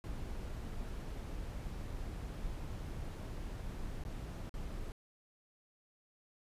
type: noise with dropouts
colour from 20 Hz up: brown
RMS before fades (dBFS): -42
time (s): 0.04-4.92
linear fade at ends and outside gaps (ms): 0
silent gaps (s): 4.037-4.051 / 4.494-4.54
effects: resampled to 32000 Hz